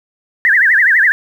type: tone with vibrato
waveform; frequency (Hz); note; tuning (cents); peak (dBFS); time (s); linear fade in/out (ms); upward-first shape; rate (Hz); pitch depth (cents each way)
sine; 1780; A6; +20; -7; 0.45-1.12; 0; triangle; 12; 260
effects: 7-bit